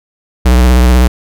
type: tone with vibrato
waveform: square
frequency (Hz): 62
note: B1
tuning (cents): +7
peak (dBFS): -5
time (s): 0.45-1.08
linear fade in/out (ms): 10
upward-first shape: sine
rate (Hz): 16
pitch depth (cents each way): 66
effects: none

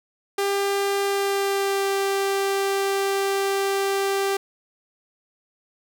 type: tone with pitch glide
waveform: sawtooth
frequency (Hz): 398.1 to 393.1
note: G4 to G4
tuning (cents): +27 to +5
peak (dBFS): -17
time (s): 0.38-4.37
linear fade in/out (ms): 5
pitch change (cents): -22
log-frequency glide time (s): 1.04-1.9
effects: none

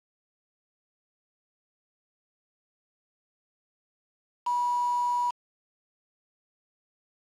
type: tone with quantisation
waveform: sine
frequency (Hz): 972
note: B5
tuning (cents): -28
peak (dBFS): -24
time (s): 4.46-5.31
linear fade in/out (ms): 10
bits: 6
effects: low-pass 5000 Hz 12 dB/octave + AAC 64 kbps

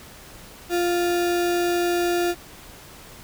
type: tone with sample-and-hold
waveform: sine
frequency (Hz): 349.2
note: F4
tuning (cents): 0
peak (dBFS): -19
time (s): 0.69-2.35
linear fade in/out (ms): 50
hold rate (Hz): 1050
effects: pink hiss -44 dBFS RMS until 3.23 s

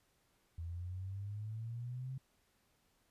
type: exponential sweep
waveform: sine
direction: up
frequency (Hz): 82.2 to 133.8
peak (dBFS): -40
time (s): 0.58-2.18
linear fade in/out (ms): 5
effects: pink hiss -75 dBFS RMS until 3.1 s + resampled to 32000 Hz

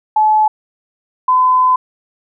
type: tone pair in turn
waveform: sine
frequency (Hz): 860 / 1015.8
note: A5 / B5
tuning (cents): -40 / +48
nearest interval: minor third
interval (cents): 288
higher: second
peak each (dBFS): -8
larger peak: neither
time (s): 0.16-0.48 / 1.28-1.76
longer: second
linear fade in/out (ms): 5
effects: none

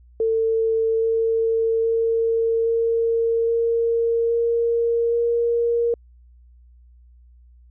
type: tone with pitch steps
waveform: sine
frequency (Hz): 448.8 / 452.2 / 455.6 / 459 / 462.5 / 466 / 469.5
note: A4 / A4 / A#4 / A#4 / A#4 / A#4 / A#4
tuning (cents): +34 / +47 / -40 / -27 / -14 / -1 / +12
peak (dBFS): -17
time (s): 0.2-5.94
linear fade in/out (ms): 2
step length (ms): 820
effects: added 60 Hz sine -47 dBFS peak until 7.7 s

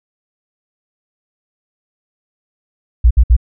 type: tone bursts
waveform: sine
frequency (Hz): 59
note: A#1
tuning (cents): +22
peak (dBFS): -4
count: 3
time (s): 3.04-3.366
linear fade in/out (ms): 10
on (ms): 68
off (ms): 61
effects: none

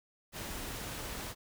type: noise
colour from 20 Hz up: pink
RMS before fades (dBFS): -41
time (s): 0.32-1.35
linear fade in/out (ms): 50
effects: none

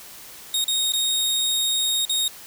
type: tone with dropouts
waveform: sawtooth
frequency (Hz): 3729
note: A#7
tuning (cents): 0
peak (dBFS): -17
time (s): 0.54-2.28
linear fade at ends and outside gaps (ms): 2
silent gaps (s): 0.642-0.68 / 0.922-0.935 / 2.052-2.095
effects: white hiss -42 dBFS RMS until 2.46 s

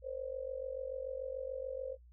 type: tone with amplitude modulation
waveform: sine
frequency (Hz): 525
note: C5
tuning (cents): +6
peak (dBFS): -34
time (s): 0.02-1.97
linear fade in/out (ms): 50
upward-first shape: sine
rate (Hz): 46.9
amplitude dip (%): 90
effects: noise-tail reverb RT60 0.1 s tail -17 dB re dry + added 60 Hz sine -56 dBFS peak until 2.12 s

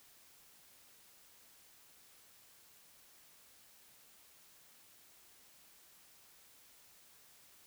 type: silence
effects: white hiss -63 dBFS RMS until 7.66 s

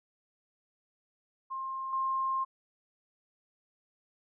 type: tone with level steps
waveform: sine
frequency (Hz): 1061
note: C6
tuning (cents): +24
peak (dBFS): -34 / -28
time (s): 1.5-2.45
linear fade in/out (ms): 20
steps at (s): 1.93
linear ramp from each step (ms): 2
effects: none

